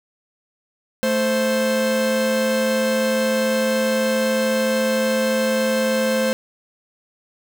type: tone pair together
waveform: 45% pulse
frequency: 219.9 / 523 Hz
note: A3 / C5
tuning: -1 / -1 cents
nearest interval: octave + minor third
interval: 1500 cents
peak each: -22 / -19 dBFS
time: 1.03-6.33 s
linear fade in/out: 0 ms
effects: none